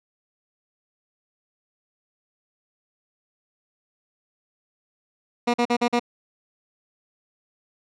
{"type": "tone bursts", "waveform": "15% pulse", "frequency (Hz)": 240, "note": "B3", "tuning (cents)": -49, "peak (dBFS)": -12, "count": 5, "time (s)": [5.47, 5.996], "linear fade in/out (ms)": 10, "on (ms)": 70, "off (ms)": 44, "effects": ["low-pass 5000 Hz 12 dB/octave"]}